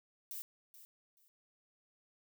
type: noise with echo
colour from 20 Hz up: violet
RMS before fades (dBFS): -44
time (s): 0.31-0.42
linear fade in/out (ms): 0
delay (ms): 430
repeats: 2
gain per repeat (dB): -13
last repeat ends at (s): 1.28
effects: none